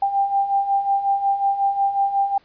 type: beating tone pair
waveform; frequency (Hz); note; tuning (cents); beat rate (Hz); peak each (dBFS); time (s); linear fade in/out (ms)
sine; 789 / 794.5; G5 / G5; +11 / +23; 5.5; -24 / -18; 0.02-2.38; 5
effects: pink hiss -57 dBFS RMS until 2.44 s + resampled to 11025 Hz